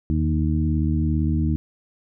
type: harmonic tone with a mistuned harmonic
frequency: 77.78 Hz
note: D#2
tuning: in tune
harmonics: 1 / 2 / 3 / 4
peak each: -21 / -24 / -26 / -27 dBFS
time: 0.1-1.56 s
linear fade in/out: 0 ms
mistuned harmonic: 1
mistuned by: +59 cents
effects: none

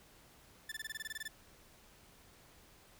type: tone bursts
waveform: sawtooth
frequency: 1760 Hz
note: A6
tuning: in tune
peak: -36 dBFS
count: 12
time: 0.69-1.28 s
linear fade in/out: 5 ms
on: 29 ms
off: 22 ms
effects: pink hiss -62 dBFS RMS until 2.99 s

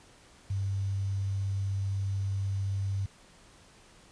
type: tone with quantisation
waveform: sine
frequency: 98 Hz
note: G2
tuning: in tune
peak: -28 dBFS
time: 0.5-3.06 s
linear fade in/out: 5 ms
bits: 9
effects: pink hiss -57 dBFS RMS until 4.11 s + resampled to 22050 Hz

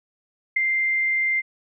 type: tone with ADSR envelope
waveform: sine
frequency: 2093 Hz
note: C7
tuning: in tune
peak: -14 dBFS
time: 0.56-1.42 s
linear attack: 9 ms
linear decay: 6 ms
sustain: -5 dB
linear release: 29 ms
effects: none

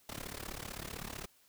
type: noise with amplitude modulation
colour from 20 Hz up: pink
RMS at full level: -40 dBFS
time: 0.09-1.26 s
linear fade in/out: 2 ms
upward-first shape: sine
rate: 35.7 Hz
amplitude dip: 90%
effects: white hiss -67 dBFS RMS until 1.48 s

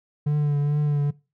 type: tone with vibrato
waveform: triangle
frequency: 146.5 Hz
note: D3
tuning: 4 cents flat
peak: -17 dBFS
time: 0.26-1.11 s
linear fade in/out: 10 ms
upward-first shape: triangle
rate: 2.3 Hz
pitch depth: 35 cents each way
effects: noise-tail reverb RT60 0.3 s tail -22 dB re dry

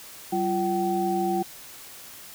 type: tone cluster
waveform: sine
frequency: 191.6 / 345.2 / 763 Hz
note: G3 / F4 / G5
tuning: -39 / -20 / -47 cents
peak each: -29 / -26 / -26 dBFS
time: 0.32-1.43 s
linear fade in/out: 10 ms
effects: white hiss -44 dBFS RMS until 2.34 s

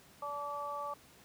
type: harmonic tone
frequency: 288.9 Hz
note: D4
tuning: 28 cents flat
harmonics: 2 / 3 / 4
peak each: -43 / -43 / -39 dBFS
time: 0.22-0.94 s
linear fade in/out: 5 ms
effects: pink hiss -60 dBFS RMS until 1.24 s + high-pass 80 Hz 12 dB/octave

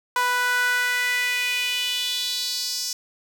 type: tone with high-pass filter sweep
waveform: sawtooth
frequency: 493.9 Hz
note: B4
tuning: in tune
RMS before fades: -24 dBFS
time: 0.16-2.93 s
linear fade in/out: 2 ms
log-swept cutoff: 1100 to 5500 Hz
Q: 3.8
effects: none

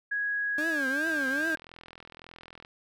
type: tone with pitch glide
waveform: sine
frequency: 1661.2 to 1595.4 Hz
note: G#6 to G6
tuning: 0 to +30 cents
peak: -27 dBFS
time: 0.11-1.56 s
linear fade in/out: 10 ms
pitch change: -70 cents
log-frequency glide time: 0.77-0.84 s
type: tone with vibrato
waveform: 30% pulse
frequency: 292.6 Hz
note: D4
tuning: 6 cents flat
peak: -29 dBFS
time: 0.58-1.55 s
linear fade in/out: 2 ms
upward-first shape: triangle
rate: 2.5 Hz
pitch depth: 240 cents each way
type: click train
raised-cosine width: 0.3 ms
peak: -30 dBFS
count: 67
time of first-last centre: 1.07-2.649 s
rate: 41.8 Hz
effects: none

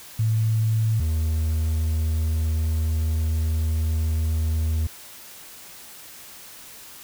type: tone pair in turn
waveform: sine / triangle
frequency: 110.4 / 79.41 Hz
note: A2 / D#2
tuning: +6 / +36 cents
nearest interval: tritone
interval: 570 cents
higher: first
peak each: -18 dBFS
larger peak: neither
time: 0.19-1 / 1-4.87 s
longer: second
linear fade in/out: 5 ms
effects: white hiss -43 dBFS RMS until 7.03 s

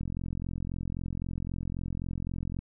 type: click train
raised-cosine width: 5 ms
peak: -22 dBFS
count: 114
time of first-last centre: 0.01-2.59 s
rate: 43.8 Hz
effects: none

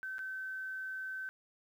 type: tone with dropouts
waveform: sine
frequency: 1535 Hz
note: G6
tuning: 37 cents flat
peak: -38 dBFS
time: 0.03-1.29 s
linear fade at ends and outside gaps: 0 ms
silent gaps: 0.183-0.191 s
effects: 11-bit

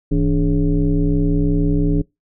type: tone with frequency modulation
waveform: sine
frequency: 160.4 Hz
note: E3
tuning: 47 cents flat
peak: -13 dBFS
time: 0.11-2.02 s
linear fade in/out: 10 ms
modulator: 129 Hz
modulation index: 1.5
effects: noise-tail reverb RT60 0.2 s tail -24 dB re dry

